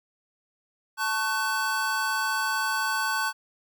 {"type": "chord", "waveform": "square", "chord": "F# minor", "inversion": "first", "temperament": "equal with one note detuned", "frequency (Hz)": [880, 1108.7, 1511.9], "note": ["A5", "C#6", "F#6"], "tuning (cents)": [0, 0, 37], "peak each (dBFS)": [-31, -32, -28], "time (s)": [0.97, 3.33], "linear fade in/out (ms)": 50, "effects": []}